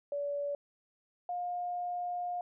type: tone pair in turn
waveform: sine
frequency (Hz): 573 / 710.6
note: D5 / F5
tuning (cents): -43 / +30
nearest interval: major third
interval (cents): 373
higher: second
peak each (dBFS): -32 / -33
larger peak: first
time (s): 0.12-0.55 / 1.29-2.41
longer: second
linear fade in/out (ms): 2
effects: none